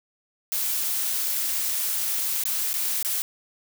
blue noise with dropouts, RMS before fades -26 dBFS, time 0.52-3.22 s, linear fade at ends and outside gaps 0 ms, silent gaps 2.437-2.454 / 2.731-2.74 / 3.027-3.048 s, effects none

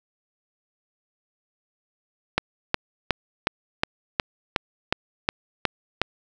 click train, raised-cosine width 0.3 ms, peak -3 dBFS, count 11, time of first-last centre 2.38-6.016 s, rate 2.75 Hz, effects none

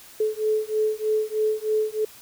sine beating tone pair, 430 / 433.2 Hz, A4 / A4, -40 / -27 cents, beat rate 3.2 Hz, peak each -24 dBFS, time 0.2-2.05 s, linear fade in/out 5 ms, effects white hiss -47 dBFS RMS until 2.21 s

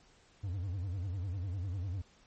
triangle tone with vibrato, 93 Hz, F#2, 9 cents sharp, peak -32 dBFS, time 0.43-2.02 s, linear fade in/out 10 ms, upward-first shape sine, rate 10 Hz, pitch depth 160 cents each way, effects pink hiss -64 dBFS RMS until 2.26 s + MP3 32 kbps

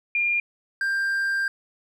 sine / triangle tone pair in turn, 2406 / 1587.8 Hz, D7 / G6, +41 / +22 cents, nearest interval perfect fifth, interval 719 cents, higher first, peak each -20 / -20 dBFS, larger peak neither, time 0.15-0.4 / 0.81-1.48 s, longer second, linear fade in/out 2 ms, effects none

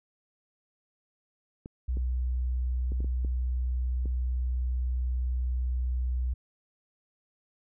clicks, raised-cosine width 3 ms, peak -27 dBFS, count 7, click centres 1.659 / 1.971 / 2.92 / 3.005 / 3.045 / 3.248 / 4.057 s
sine tone, 62.3 Hz, B1, 16 cents sharp, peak -26 dBFS, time 1.88-6.34 s, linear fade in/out 10 ms
effects none

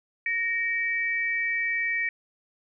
sine tone pair together, 1860.6 / 2300 Hz, A#6 / D7, -4 / -37 cents, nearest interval major third, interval 367 cents, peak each -27 dBFS, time 0.26-2.09 s, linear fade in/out 2 ms, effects none

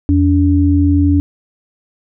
sine tone pair together, 85.1 / 286.2 Hz, F2 / D4, -44 / -45 cents, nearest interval octave + major sixth, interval 2099 cents, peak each -11 dBFS, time 0.09-1.2 s, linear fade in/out 0 ms, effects none

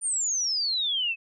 sine exponential sweep, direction down, 9190 to 2564 Hz, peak -24 dBFS, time 0.01-1.16 s, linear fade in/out 50 ms, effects none

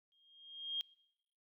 sine tone with exponential growth, 3230 Hz, G#7, 49 cents flat, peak -33 dBFS, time 0.12-0.81 s, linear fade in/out 0 ms, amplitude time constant 150 ms, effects noise-tail reverb RT60 0.9 s tail -24 dB re dry

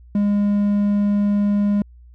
triangle tone, 204.3 Hz, G#3, 28 cents flat, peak -13 dBFS, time 0.15-1.82 s, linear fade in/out 2 ms, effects added 60 Hz sine -42 dBFS peak until 2.14 s

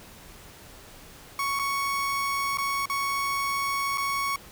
30% pulse tone with dropouts, 1111 Hz, C#6, 4 cents sharp, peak -23 dBFS, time 1.39-4.36 s, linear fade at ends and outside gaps 2 ms, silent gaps 1.591-1.595 / 2.573-2.584 / 2.857-2.898 / 3.975-3.98 s, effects pink hiss -48 dBFS RMS until 4.51 s

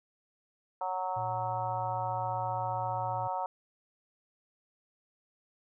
harmonic tone, 185 Hz, F#3, in tune, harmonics 3 / 4 / 5 / 6 / 7, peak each -40 / -35 / -34 / -44 / -43 dBFS, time 0.81-3.46 s, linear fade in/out 2 ms
triangle tone, 116.54 Hz, A#2, in tune, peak -37 dBFS, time 1.16-3.28 s, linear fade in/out 10 ms
effects none

